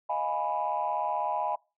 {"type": "chord", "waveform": "sine", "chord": "F half-diminished seventh", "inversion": "third", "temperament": "equal", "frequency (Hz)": [622.3, 698.5, 830.6, 987.8], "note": ["Eb5", "F5", "Ab5", "Cb6"], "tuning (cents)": [0, 0, 0, 0], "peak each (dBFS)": [-34, -34, -30, -31], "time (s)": [0.09, 1.56], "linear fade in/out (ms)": 10, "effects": ["noise-tail reverb RT60 0.3 s tail -25 dB re dry", "tanh soft clip ceiling -19 dBFS"]}